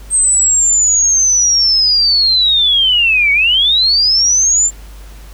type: linear two-way sweep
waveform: sine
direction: down then up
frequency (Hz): 8372 to 2217 to 7340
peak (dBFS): -8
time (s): 0.1-4.71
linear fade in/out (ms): 50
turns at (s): 3.32
effects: added 50 Hz sine -31 dBFS peak until 5.33 s + pink hiss -42 dBFS RMS until 5.33 s